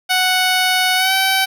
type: tone with pitch glide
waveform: 10% pulse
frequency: 740 to 767.4 Hz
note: F#5 to G5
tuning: 0 to -37 cents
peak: -5 dBFS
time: 0.09-1.46 s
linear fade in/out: 20 ms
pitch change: +63 cents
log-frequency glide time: 0.96-1.13 s
effects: none